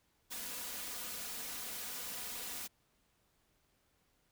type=noise with comb filter; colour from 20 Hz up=white; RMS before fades=-43 dBFS; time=0.3-2.68 s; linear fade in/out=20 ms; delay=4.1 ms; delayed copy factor=+0.55; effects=pink hiss -75 dBFS RMS until 4.31 s